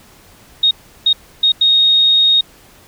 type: tone bursts at uneven times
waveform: sine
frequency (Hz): 3729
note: A#7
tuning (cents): 0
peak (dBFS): -8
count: 4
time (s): 0.63-0.71 / 1.06-1.13 / 1.43-1.52 / 1.61-2.41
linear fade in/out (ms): 5
effects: pink hiss -45 dBFS RMS until 2.87 s